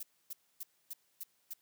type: noise bursts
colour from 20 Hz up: violet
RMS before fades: -42 dBFS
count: 6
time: 0-1.536 s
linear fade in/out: 5 ms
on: 31 ms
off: 270 ms
effects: white hiss -74 dBFS RMS until 1.61 s + high-pass 100 Hz 12 dB/octave